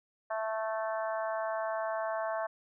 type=harmonic tone; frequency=220 Hz; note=A3; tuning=in tune; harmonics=3 / 4 / 5 / 6 / 7 / 8; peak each=-33 / -39 / -39 / -46 / -43 / -47 dBFS; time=0.3-2.47 s; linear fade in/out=10 ms; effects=none